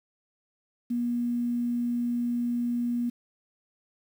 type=tone with quantisation; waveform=sine; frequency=240 Hz; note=B3; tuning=49 cents flat; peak=-25 dBFS; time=0.9-3.1 s; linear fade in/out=10 ms; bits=9; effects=none